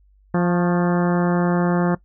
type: harmonic tone with a mistuned harmonic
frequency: 175.3 Hz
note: F3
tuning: 7 cents sharp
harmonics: 1 / 2 / 3 / 4 / 5 / 6 / 7 / 8 / 9 / 10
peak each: -17 / -23 / -27 / -29 / -31 / -33 / -34 / -35 / -36 / -37 dBFS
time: 0.34-1.95 s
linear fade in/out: 5 ms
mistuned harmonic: 6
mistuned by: +53 cents
effects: noise-tail reverb RT60 0.1 s tail -19 dB re dry + added 49 Hz sine -52 dBFS peak until 2.04 s